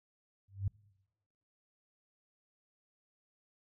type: tone with exponential growth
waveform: sine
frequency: 98 Hz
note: G2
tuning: in tune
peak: -27 dBFS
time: 0.48-0.68 s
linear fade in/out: 5 ms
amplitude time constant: 43 ms
effects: noise-tail reverb RT60 1.0 s tail -25 dB re dry